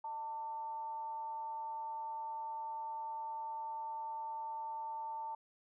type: tone with frequency modulation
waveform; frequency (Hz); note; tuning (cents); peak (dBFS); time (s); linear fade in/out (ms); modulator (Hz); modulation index
sine; 895; A5; +29; -39; 0.04-5.35; 5; 273; 0.24
effects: none